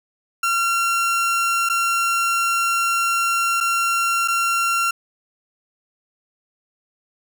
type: tone with dropouts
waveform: 30% pulse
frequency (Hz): 1370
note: F6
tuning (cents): -34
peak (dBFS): -15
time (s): 0.43-4.91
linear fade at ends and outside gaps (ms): 5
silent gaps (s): 1.69-1.697 / 3.604-3.608 / 4.277-4.282
effects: none